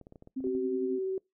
clicks, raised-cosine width 2 ms, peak -36 dBFS, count 9, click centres 0.013 / 0.069 / 0.124 / 0.158 / 0.224 / 0.274 / 0.405 / 0.47 / 0.551 s
sine tone with tremolo, 262.7 Hz, C4, 7 cents sharp, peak -30 dBFS, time 0.36-0.99 s, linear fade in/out 10 ms, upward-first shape sine, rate 11 Hz, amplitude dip 55%
sine tone with vibrato, 380.1 Hz, F#4, 47 cents sharp, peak -29 dBFS, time 0.44-1.18 s, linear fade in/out 2 ms, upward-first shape triangle, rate 16 Hz, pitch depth 11 cents each way
effects noise-tail reverb RT60 0.2 s tail -25 dB re dry

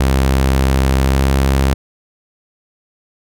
sawtooth tone with pitch glide, 66.5 to 67.43 Hz, C2 to C#2, +29 to -47 cents, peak -7 dBFS, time 0-1.74 s, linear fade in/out 5 ms, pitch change +24 cents, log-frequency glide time 1-1.24 s, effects none

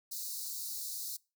white high-pass noise, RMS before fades -40 dBFS, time 0.11-1.17 s, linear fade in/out 10 ms, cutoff 3900 Hz, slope 96 dB/octave, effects noise-tail reverb RT60 0.3 s tail -24 dB re dry

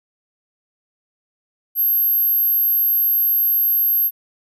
sine tone, 12544 Hz, G9, in tune, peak -14 dBFS, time 1.75-4.11 s, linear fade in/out 50 ms, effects none

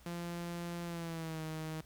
sawtooth tone with pitch glide, 172.1 to 157.82 Hz, F3 to D#3, -25 to +25 cents, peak -35 dBFS, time 0.06-1.81 s, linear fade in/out 2 ms, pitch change -150 cents, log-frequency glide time 0.85-1.42 s, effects added 60 Hz sine -60 dBFS peak until 1.85 s + pink hiss -63 dBFS RMS until 1.85 s

